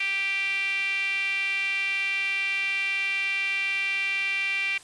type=tone with band-pass filter; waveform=5% pulse; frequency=392 Hz; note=G4; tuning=in tune; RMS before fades=-27 dBFS; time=0-4.78 s; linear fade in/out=5 ms; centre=2400 Hz; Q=7.5; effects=white hiss -49 dBFS RMS until 4.83 s + resampled to 22050 Hz